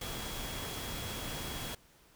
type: tone in noise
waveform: sine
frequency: 3322 Hz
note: G#7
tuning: in tune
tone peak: -47 dBFS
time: 0.01-1.75 s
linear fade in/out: 5 ms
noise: pink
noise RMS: -40 dBFS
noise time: 0.01-1.75 s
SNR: -10 dB
effects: pink hiss -63 dBFS RMS until 2.15 s